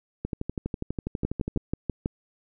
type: two click trains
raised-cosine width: 3 ms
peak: -13 / -16 dBFS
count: 6 / 17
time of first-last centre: 1.25-2.059 / 0.25-1.561 s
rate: 6.18 / 12.2 Hz
effects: none